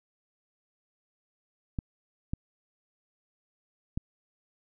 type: clicks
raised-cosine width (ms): 5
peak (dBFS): -18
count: 3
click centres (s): 1.788 / 2.335 / 3.975
effects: none